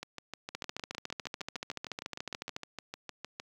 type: two click trains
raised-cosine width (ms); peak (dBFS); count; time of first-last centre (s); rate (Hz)
0.2; -22 / -19; 23 / 29; 0.03-3.399 / 0.55-2.564; 6.53 / 13.9
effects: high-pass 100 Hz 12 dB/octave + 10-bit